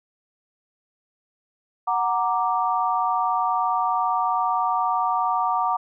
sine chord, Gb augmented, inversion none, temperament equal, 740 / 932.3 / 1174.7 Hz, Gb5 / Bb5 / D6, 0 / 0 / 0 cents, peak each -24 dBFS, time 1.87-5.77 s, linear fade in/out 10 ms, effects none

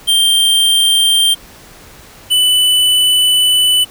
square tone pair in turn, 3167 / 2989 Hz, G7 / F#7, +17 / +17 cents, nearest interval minor second, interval 100 cents, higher first, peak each -9 dBFS, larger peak neither, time 0.07-1.35 / 2.3-3.85 s, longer second, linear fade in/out 20 ms, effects pink hiss -39 dBFS RMS until 3.9 s

